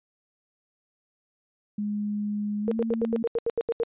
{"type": "tone with pitch glide", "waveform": "sine", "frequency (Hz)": [207.7, 226.5], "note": ["G#3", "A#3"], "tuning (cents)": [0, -50], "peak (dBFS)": -26, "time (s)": [1.78, 3.23], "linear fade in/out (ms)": 5, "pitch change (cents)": 150, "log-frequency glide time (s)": [2.61, 2.78]}
{"type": "tone bursts", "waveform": "sine", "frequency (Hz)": 463.7, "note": "A#4", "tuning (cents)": -9, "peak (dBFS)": -22, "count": 11, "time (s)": [2.68, 3.834], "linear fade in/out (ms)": 0, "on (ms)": 34, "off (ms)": 78}
{"effects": ["resampled to 8000 Hz"]}